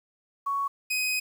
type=tone pair in turn; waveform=sine / sawtooth; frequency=1115 / 2510 Hz; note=C#6 / D#7; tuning=+10 / +15 cents; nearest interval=octave + major second; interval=1405 cents; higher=second; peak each=-25 / -22 dBFS; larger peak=second; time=0.46-0.68 / 0.9-1.2 s; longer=second; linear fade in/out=10 ms; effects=9-bit